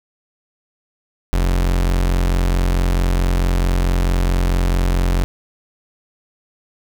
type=tone; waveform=40% pulse; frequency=44.56 Hz; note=F1; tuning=36 cents sharp; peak=-13 dBFS; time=1.33-5.24 s; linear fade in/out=0 ms; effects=none